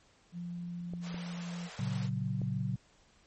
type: tone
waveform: sine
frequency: 174.1 Hz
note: F3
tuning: 5 cents flat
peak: -37 dBFS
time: 0.32-1.7 s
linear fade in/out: 50 ms
type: clicks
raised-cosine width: 2 ms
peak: -31 dBFS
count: 3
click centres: 0.936 / 1.144 / 2.417 s
type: high-pass noise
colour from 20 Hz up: pink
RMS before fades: -48 dBFS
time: 1.01-2.1 s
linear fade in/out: 50 ms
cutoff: 430 Hz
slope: 96 dB/octave
type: chord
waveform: sine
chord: F# major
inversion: first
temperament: just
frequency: 115.62 / 138.75 / 185 Hz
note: A#2 / C#3 / F#3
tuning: -14 / +2 / 0 cents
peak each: -35 / -35 / -36 dBFS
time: 1.79-2.76 s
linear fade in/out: 5 ms
effects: pink hiss -65 dBFS RMS until 3.26 s + MP3 32 kbps